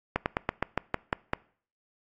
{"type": "slowing click train", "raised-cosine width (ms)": 0.5, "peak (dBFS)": -10, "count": 9, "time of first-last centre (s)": [0.16, 1.334], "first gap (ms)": 99, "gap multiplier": 1.11, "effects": ["noise-tail reverb RT60 0.5 s tail -23 dB re dry", "AAC 32 kbps"]}